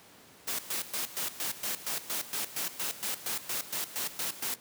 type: noise with tremolo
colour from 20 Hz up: white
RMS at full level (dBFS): -33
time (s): 0.47-4.56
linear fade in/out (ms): 10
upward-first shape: square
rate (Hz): 4.3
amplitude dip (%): 80
effects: pink hiss -55 dBFS RMS until 4.6 s + high-pass 150 Hz 12 dB/octave